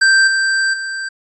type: tone with level steps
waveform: square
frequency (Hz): 1568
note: G6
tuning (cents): 0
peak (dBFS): -9 / -14 / -22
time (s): 0.01-1.09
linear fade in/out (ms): 10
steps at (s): 0.27 / 0.73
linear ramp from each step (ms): 10
effects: resampled to 22050 Hz